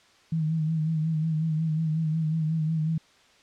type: tone with vibrato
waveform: sine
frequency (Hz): 158.5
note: D#3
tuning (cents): +32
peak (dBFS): -23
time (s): 0.32-2.98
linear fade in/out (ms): 5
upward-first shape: sine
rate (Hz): 5.5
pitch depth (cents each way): 49
effects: white hiss -58 dBFS RMS until 3.42 s + low-pass 5000 Hz 12 dB/octave